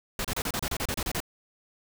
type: noise bursts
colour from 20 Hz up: pink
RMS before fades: -30 dBFS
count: 12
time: 0.19-1.203 s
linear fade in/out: 2 ms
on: 56 ms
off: 31 ms
effects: none